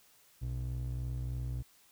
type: ring-modulated tone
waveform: triangle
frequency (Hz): 92.3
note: F#2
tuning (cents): -4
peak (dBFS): -29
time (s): 0.41-1.63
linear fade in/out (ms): 20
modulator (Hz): 31.6
effects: white hiss -64 dBFS RMS until 1.91 s